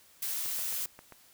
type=noise; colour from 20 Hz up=blue; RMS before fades=-34 dBFS; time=0.22-0.86 s; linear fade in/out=5 ms
type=click train; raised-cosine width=0.5 ms; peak=-32 dBFS; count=6; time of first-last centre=0.46-1.123 s; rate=7.54 Hz
effects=white hiss -60 dBFS RMS until 1.33 s